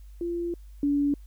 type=tone pair in turn; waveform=sine; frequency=343.8 / 286.1 Hz; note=F4 / D4; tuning=-27 / -45 cents; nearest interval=minor third; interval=318 cents; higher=first; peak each=-27 / -21 dBFS; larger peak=second; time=0.21-0.54 / 0.83-1.14 s; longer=first; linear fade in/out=2 ms; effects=added 50 Hz sine -43 dBFS peak until 1.26 s + white hiss -66 dBFS RMS until 1.26 s